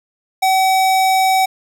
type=tone; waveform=square; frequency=760 Hz; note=F#5; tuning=46 cents sharp; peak=-12 dBFS; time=0.42-1.46 s; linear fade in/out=10 ms; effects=none